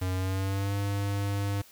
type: tone with pitch glide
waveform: square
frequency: 92.5 to 100.29 Hz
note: F#2 to G2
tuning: 0 to +40 cents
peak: -28 dBFS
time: 0.01-1.62 s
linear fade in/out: 10 ms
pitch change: +140 cents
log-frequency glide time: 0.13-0.74 s
effects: white hiss -55 dBFS RMS until 1.71 s